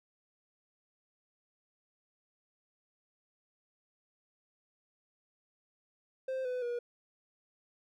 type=tone with pitch steps; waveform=triangle; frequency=523.3 / 501.4 / 480.4 Hz; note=C5 / B4 / B4; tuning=0 / +26 / -48 cents; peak=-31 dBFS; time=6.28-6.79 s; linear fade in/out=5 ms; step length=170 ms; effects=none